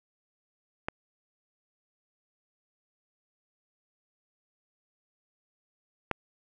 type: clicks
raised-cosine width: 0.5 ms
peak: -15 / -12 dBFS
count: 2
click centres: 0.885 / 6.113 s
effects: none